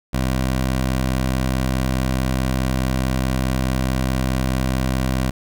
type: tone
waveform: 15% pulse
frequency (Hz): 64.7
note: C2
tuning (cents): -19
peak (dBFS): -12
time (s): 0.13-5.31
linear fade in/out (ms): 10
effects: none